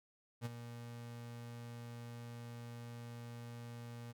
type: tone with ADSR envelope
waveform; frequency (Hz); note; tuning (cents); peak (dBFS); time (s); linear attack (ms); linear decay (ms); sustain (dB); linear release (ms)
35% pulse; 118.5; A#2; +29; -35; 0.41-4.13; 45; 24; -10; 24
effects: none